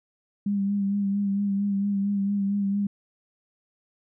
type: tone with vibrato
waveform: sine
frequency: 200 Hz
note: G3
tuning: 35 cents sharp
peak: -22 dBFS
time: 0.46-2.87 s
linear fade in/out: 5 ms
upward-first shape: sine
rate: 4.4 Hz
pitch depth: 30 cents each way
effects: none